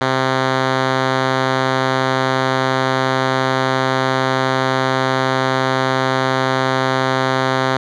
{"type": "tone with low-pass filter", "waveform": "5% pulse", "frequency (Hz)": 131.4, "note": "C3", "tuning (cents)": 8, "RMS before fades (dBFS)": -17, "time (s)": [0.01, 7.77], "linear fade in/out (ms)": 2, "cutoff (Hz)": 3800, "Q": 0.83, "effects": []}